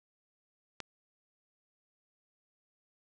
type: click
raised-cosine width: 0.2 ms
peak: -21 dBFS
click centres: 0.803 s
effects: resampled to 22050 Hz